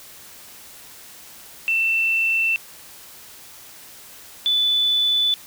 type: tone pair in turn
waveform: sine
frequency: 2678 / 3485 Hz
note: E7 / A7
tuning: +27 / -17 cents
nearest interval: perfect fourth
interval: 456 cents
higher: second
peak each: -17 / -16 dBFS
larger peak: second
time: 1.68-2.56 / 4.46-5.34 s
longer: neither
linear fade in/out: 0 ms
effects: white hiss -43 dBFS RMS until 5.46 s